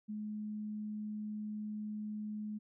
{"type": "tone", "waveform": "sine", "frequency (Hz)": 211.9, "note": "G#3", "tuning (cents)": 35, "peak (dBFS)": -38, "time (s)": [0.08, 2.59], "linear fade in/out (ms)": 20, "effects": []}